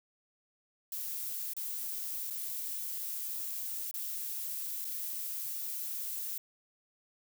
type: noise with dropouts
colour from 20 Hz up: violet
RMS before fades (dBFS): -38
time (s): 0.92-6.38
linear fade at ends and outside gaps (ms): 2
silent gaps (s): 1.535-1.566 / 2.302-2.306 / 3.912-3.94 / 4.845-4.851
effects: none